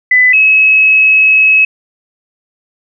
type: tone pair in turn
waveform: sine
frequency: 2002 / 2571 Hz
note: B6 / E7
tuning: +23 / -44 cents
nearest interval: major third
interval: 433 cents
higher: second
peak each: -4 dBFS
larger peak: neither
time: 0.11-0.33 / 0.33-1.65 s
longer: second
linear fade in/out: 5 ms
effects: none